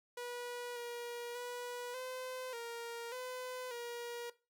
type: tone with pitch steps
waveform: sawtooth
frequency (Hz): 485.9 / 477.7 / 488.3 / 512 / 467.6 / 506 / 476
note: B4 / A#4 / B4 / C5 / A#4 / B4 / A#4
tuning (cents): -28 / +42 / -20 / -38 / +5 / +42 / +36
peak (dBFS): -38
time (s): 0.17-4.3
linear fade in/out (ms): 5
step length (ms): 590
effects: noise-tail reverb RT60 0.3 s tail -18 dB re dry